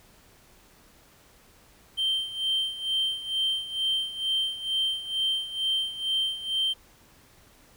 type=tone with tremolo; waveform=triangle; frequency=3133 Hz; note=G7; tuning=2 cents flat; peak=-20 dBFS; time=1.97-6.74 s; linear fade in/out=20 ms; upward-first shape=sine; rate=2.2 Hz; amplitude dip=80%; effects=tanh soft clip ceiling -18 dBFS + pink hiss -57 dBFS RMS until 7.76 s